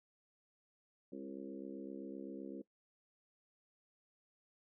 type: harmonic tone with a mistuned harmonic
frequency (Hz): 67.8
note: C#2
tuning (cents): -38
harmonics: 3 / 4 / 5 / 6 / 7 / 8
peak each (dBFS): -51 / -48 / -49 / -56 / -54 / -56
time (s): 1.12-2.62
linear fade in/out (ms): 5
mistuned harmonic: 6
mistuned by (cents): -16
effects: noise-tail reverb RT60 0.1 s tail -20 dB re dry